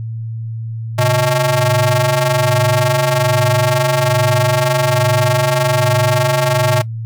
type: ring-modulated tone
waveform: sawtooth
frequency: 246.9 Hz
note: B3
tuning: in tune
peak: -5 dBFS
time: 0.98-6.82 s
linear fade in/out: 10 ms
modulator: 382 Hz
effects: noise-tail reverb RT60 0.1 s tail -19 dB re dry + added 113 Hz sine -21 dBFS peak until 7.05 s